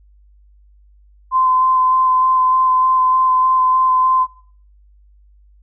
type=tone with vibrato; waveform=sine; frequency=1031 Hz; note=C6; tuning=26 cents flat; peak=-11 dBFS; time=1.31-4.27 s; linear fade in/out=50 ms; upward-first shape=square; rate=3.3 Hz; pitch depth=9 cents each way; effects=noise-tail reverb RT60 0.5 s tail -20 dB re dry + added 50 Hz sine -46 dBFS peak until 5.62 s